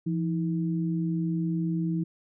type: tone pair together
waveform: sine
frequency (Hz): 169.4 / 320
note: E3 / D#4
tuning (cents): +48 / +49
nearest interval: major seventh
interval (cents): 1101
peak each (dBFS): -26 / -31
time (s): 0.06-2.04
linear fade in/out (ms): 10
effects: none